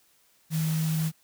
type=tone in noise; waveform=sine; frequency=158.6 Hz; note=D#3; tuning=33 cents sharp; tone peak=-24 dBFS; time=0.5-1.12 s; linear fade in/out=50 ms; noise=white; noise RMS=-38 dBFS; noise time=0.5-1.12 s; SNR=+11 dB; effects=white hiss -64 dBFS RMS until 1.23 s